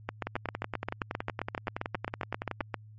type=two click trains; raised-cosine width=0.5 ms; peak=-17 / -16 dBFS; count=26 / 21; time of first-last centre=0.27-2.606 / 0.09-2.743 s; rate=10.7 / 7.54 Hz; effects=added 107 Hz sine -48 dBFS peak until 2.98 s + MP3 32 kbps